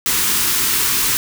white band-stop noise, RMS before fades -17 dBFS, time 0.06-1.17 s, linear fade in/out 0 ms, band 450 to 900 Hz, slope 48 dB/octave, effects none

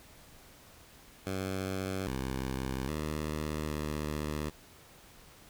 10% pulse tone with pitch steps, 95.1 / 65.7 / 76.5 / 75.4 Hz, F#2 / C2 / D#2 / D2, +48 / +8 / -29 / +46 cents, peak -25 dBFS, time 1.26-4.5 s, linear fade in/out 10 ms, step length 810 ms, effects pink hiss -56 dBFS RMS until 5.49 s

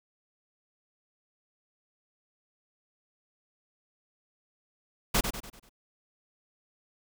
pink noise with echo, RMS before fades -24 dBFS, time 5.14-5.21 s, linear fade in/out 10 ms, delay 97 ms, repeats 5, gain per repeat -7 dB, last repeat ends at 5.695 s, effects none

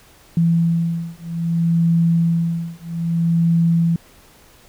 sine beating tone pair, 167.2 / 167.82 Hz, E3 / E3, +25 / +31 cents, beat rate 0.62 Hz, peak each -18 dBFS, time 0.37-3.96 s, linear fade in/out 2 ms, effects pink hiss -49 dBFS RMS until 4.68 s

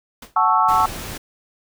pink noise with exponential decay, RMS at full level -34 dBFS, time 0.22-0.38 s, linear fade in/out 5 ms, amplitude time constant 34 ms
sine chord, F# minor seventh, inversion none, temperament equal, 740 / 880 / 1108.7 / 1318.5 Hz, F#5 / A5 / C#6 / E6, 0 / 0 / 0 / 0 cents, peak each -21 / -18 / -18 / -19 dBFS, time 0.36-0.86 s, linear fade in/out 5 ms
pink noise, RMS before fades -31 dBFS, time 0.68-1.18 s, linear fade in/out 10 ms
effects none

